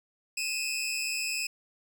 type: tone pair together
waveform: 20% pulse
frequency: 2496 / 2637 Hz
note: D#7 / E7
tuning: +5 / 0 cents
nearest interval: minor second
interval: 95 cents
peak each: -28 dBFS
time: 0.37-1.47 s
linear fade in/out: 5 ms
effects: none